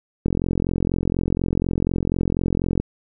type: click train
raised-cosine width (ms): 3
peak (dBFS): -8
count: 113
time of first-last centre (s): 0.26-2.8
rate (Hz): 44.1
effects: none